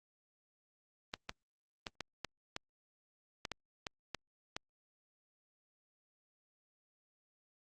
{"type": "clicks", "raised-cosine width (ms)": 0.2, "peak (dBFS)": -21, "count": 11, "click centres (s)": [1.139, 1.294, 1.868, 2.007, 2.247, 2.564, 3.452, 3.517, 3.868, 4.147, 4.565], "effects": ["Opus 32 kbps"]}